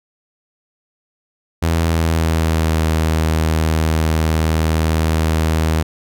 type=tone with pitch glide; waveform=sawtooth; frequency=82.41 to 79.6 Hz; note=E2 to D#2; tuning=0 to +40 cents; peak=-10 dBFS; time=1.62-5.83 s; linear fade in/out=10 ms; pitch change=-60 cents; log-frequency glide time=1.8-2.8 s; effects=none